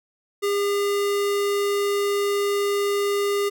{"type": "tone", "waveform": "square", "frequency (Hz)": 404.4, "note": "G#4", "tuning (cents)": -46, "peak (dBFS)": -21, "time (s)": [0.42, 3.5], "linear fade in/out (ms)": 20, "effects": []}